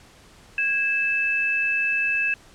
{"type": "tone pair together", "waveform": "sine", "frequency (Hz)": [1644.7, 2625], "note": ["G#6", "E7"], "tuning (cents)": [-17, -8], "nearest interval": "minor sixth", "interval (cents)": 809, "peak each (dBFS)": [-26, -21], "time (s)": [0.58, 2.34], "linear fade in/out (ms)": 2, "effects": ["pink hiss -51 dBFS RMS until 2.54 s", "low-pass 9000 Hz 12 dB/octave"]}